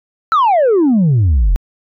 sine exponential sweep, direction down, 1368 to 38.89 Hz, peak -6 dBFS, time 0.32-1.56 s, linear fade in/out 0 ms, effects tanh soft clip ceiling -7 dBFS

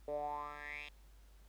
10% pulse tone with band-pass filter sweep, 146.83 Hz, D3, in tune, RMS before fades -43 dBFS, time 0.08-0.89 s, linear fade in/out 2 ms, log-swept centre 510 to 3000 Hz, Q 7.2, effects added 50 Hz sine -58 dBFS peak until 1.48 s + pink hiss -70 dBFS RMS until 1.48 s

